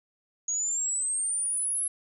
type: exponential sweep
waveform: sine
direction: up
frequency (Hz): 6645 to 11040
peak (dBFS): -26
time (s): 0.48-1.88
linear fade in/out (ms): 5
effects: none